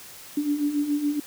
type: beating tone pair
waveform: sine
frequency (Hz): 286.7 / 293.8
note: D4 / D4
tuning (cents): -42 / +1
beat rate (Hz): 7.1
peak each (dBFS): -29 / -23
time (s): 0.37-1.2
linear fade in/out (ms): 5
effects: white hiss -44 dBFS RMS until 1.26 s